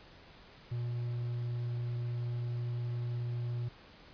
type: tone with quantisation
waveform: triangle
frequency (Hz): 120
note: B2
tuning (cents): -49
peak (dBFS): -31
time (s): 0.71-3.69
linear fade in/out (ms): 10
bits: 10
effects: pink hiss -56 dBFS RMS until 4.13 s + resampled to 11025 Hz